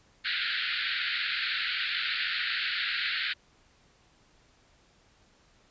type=band-pass noise; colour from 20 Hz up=pink; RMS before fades=-31 dBFS; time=0.24-3.34 s; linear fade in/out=20 ms; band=1400 to 4500 Hz; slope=96 dB/octave; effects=pink hiss -63 dBFS RMS until 5.7 s + resampled to 16000 Hz